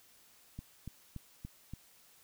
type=click train; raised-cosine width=5 ms; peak=-30 dBFS; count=5; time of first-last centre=0.59-1.736 s; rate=3.49 Hz; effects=white hiss -63 dBFS RMS until 2.23 s